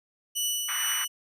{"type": "tone with tremolo", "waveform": "15% pulse", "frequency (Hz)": 2960, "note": "F#7", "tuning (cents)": 0, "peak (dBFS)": -18, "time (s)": [0.35, 1.08], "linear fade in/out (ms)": 20, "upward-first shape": "triangle", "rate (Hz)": 2.3, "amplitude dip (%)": 45}
{"type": "band-pass noise", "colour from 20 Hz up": "white", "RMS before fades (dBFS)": -35, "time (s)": [0.68, 1.05], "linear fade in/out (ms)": 10, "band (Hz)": [1200, 2100], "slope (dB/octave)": 24}
{"effects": []}